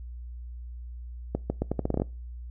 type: accelerating click train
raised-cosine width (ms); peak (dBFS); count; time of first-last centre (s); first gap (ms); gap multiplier
2; -13; 11; 1.35-2.019; 150; 0.8
effects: noise-tail reverb RT60 0.3 s tail -23 dB re dry + added 60 Hz sine -37 dBFS peak until 2.5 s